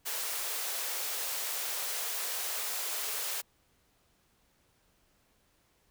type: high-pass noise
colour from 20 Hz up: white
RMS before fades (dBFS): -35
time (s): 0.05-3.42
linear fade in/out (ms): 20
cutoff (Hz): 390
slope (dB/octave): 48
effects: pink hiss -70 dBFS RMS until 5.9 s